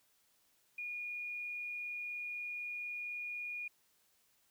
sine tone with frequency modulation, 2439 Hz, D#7, 35 cents flat, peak -39 dBFS, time 0.78-3.68 s, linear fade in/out 5 ms, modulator 39.6 Hz, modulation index 0.21, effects white hiss -73 dBFS RMS until 4.5 s

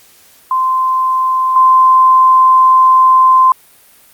sine tone with level steps, 1038 Hz, C6, 14 cents flat, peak -10 / -4 dBFS, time 0.51-3.52 s, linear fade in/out 2 ms, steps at 1.56 s, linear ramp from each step 2 ms, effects white hiss -45 dBFS RMS until 4.13 s + Opus 48 kbps

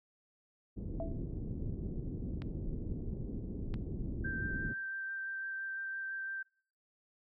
pink low-pass noise, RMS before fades -39 dBFS, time 0.76-4.74 s, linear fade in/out 20 ms, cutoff 350 Hz, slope 24 dB/octave
sine tone with exponential decay, 659.3 Hz, E5, in tune, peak -34 dBFS, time 1-1.23 s, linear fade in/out 1 ms, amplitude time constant 49 ms
clicks, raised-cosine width 0.3 ms, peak -31 dBFS, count 2, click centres 2.42 / 3.741 s
sine tone with vibrato, 1568 Hz, G6, in tune, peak -37 dBFS, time 4.24-6.43 s, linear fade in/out 10 ms, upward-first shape sine, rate 5.9 Hz, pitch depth 9 cents each way
effects noise-tail reverb RT60 0.5 s tail -26 dB re dry

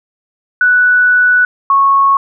sine tone pair in turn, 1481 / 1101.2 Hz, F#6 / C#6, +1 / -12 cents, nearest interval perfect fourth, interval 513 cents, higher first, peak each -6 dBFS, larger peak neither, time 0.61-1.45 / 1.7-2.17 s, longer first, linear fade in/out 2 ms, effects none

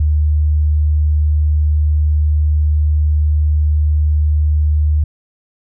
sine tone, 75.5 Hz, D2, 48 cents sharp, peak -10 dBFS, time 0-5.04 s, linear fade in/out 5 ms, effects none

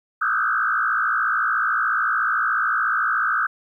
sine tone with frequency modulation, 1396.9 Hz, F6, in tune, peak -18 dBFS, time 0.21-3.47 s, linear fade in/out 10 ms, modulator 56.9 Hz, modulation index 3.3, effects 10-bit

